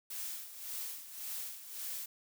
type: noise with tremolo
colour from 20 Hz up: blue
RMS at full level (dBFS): -40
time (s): 0.1-2.06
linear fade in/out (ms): 5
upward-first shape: sine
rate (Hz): 1.8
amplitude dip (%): 70
effects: none